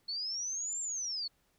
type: linear two-way sweep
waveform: sine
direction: up then down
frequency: 4315 to 7460 to 4315 Hz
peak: -34 dBFS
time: 0.08-1.28 s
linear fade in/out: 10 ms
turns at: 0.8 s
effects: pink hiss -73 dBFS RMS until 1.58 s